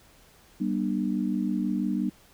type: tone cluster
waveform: sine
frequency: 194.8 / 240.6 / 299.8 Hz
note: G3 / B3 / D4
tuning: -11 / -45 / +36 cents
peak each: -28 / -29 / -30 dBFS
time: 0.6-2.1 s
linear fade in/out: 10 ms
effects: pink hiss -57 dBFS RMS until 2.33 s